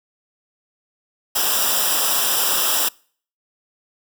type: noise with comb filter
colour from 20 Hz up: white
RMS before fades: -19 dBFS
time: 1.35-2.89 s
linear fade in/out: 10 ms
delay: 0.46 ms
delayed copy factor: -0.85
effects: noise-tail reverb RT60 0.5 s tail -26 dB re dry